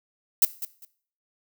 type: noise with echo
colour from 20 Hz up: violet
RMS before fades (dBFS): -17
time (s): 0.42-0.45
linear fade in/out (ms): 2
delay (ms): 200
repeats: 2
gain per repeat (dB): -14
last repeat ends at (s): 0.85
effects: noise-tail reverb RT60 0.5 s tail -17 dB re dry